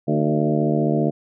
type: harmonic tone with a mistuned harmonic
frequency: 75 Hz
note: D2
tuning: 37 cents sharp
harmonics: 2 / 3 / 4 / 5 / 6 / 7 / 8 / 9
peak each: -22 / -23 / -24 / -26 / -27 / -36 / -28 / -27 dBFS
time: 0.07-1.11 s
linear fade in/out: 20 ms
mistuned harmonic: 4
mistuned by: +34 cents
effects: none